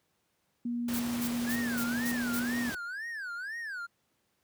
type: tone with pitch glide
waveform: sine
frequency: 239 to 241.6 Hz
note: A#3 to B3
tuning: +43 to -38 cents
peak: -30 dBFS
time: 0.65-2.7 s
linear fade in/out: 5 ms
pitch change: +19 cents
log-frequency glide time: 1.93-2.1 s
type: noise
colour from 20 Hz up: pink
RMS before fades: -39 dBFS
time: 0.88-2.75 s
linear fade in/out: 5 ms
type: noise bursts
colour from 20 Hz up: blue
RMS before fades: -37 dBFS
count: 6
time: 0.93-2.4 s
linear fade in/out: 10 ms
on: 70 ms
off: 210 ms
type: tone with vibrato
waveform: triangle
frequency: 1615 Hz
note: G#6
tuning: 49 cents flat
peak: -34 dBFS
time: 1.46-3.87 s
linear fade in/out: 20 ms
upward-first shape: sine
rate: 2 Hz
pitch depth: 260 cents each way
effects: pink hiss -75 dBFS RMS until 4.43 s + high-pass 100 Hz 12 dB/octave